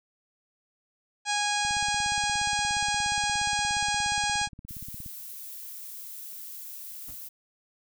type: harmonic tone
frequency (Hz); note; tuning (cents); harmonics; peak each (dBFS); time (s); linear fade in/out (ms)
825; G#5; -12; 1 / 2 / 3 / 4 / 5 / 6 / 7 / 8 / 9 / 10; -29 / -32 / -34 / -35 / -36 / -37 / -37 / -38 / -39 / -39; 1.25-4.49; 50
type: click train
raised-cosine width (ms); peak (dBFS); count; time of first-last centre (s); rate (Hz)
5; -31; 59; 1.65-5.062; 17
type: noise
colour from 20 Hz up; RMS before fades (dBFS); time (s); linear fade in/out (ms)
violet; -41; 4.68-7.29; 10
type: noise with exponential decay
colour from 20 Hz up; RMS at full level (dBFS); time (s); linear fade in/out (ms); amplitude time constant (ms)
brown; -41; 7.08-7.21; 5; 27
effects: none